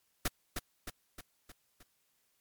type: noise with echo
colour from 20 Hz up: pink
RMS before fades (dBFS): -30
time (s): 0.25-0.28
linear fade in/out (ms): 5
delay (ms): 310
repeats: 5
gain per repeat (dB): -5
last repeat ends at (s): 1.83
effects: white hiss -75 dBFS RMS until 2.4 s + MP3 96 kbps